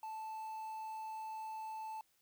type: tone with quantisation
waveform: triangle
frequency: 878 Hz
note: A5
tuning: 4 cents flat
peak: -40 dBFS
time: 0.03-2.01 s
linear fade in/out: 2 ms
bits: 10
effects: white hiss -75 dBFS RMS until 2.21 s